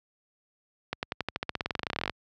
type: accelerating click train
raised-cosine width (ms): 0.3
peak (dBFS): -13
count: 25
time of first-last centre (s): 0.93-2.096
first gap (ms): 99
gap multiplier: 0.93
effects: high-pass 60 Hz 12 dB/octave